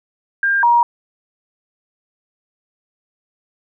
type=tone pair in turn; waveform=sine; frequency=1600 / 948.3 Hz; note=G6 / A#5; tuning=+35 / +29 cents; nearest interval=major sixth; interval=906 cents; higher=first; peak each=-13 / -9 dBFS; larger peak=second; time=0.43-0.63 / 0.63-0.83 s; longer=neither; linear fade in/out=2 ms; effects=none